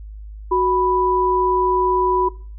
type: tone pair together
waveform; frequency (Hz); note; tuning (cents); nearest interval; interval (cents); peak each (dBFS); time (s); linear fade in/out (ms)
sine; 370 / 987.8; F#4 / B5; 0 / 0; octave + perfect fourth; 1700; -17; 0.51-2.29; 10
effects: noise-tail reverb RT60 0.4 s tail -20 dB re dry + added 52 Hz sine -32 dBFS peak until 2.58 s